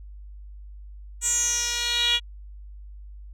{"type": "tone with band-pass filter sweep", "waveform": "10% pulse", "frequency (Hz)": 478.1, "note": "A#4", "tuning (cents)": 44, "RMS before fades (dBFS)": -24, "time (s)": [1.21, 2.2], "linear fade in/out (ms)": 50, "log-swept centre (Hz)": [7800, 3300], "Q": 6.3, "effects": ["added 50 Hz sine -39 dBFS peak until 3.33 s"]}